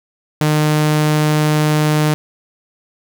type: tone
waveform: sawtooth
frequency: 152.2 Hz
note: D#3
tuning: 38 cents flat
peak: -8 dBFS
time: 0.41-2.14 s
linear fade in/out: 0 ms
effects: none